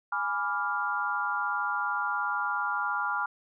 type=chord; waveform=sine; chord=G# diminished seventh; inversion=none; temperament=equal; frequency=830.6 / 987.8 / 1174.7 / 1396.9 Hz; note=G#5 / B5 / D6 / F6; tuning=0 / 0 / 0 / 0 cents; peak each=-34 / -34 / -34 / -30 dBFS; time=0.12-3.26 s; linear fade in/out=5 ms; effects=none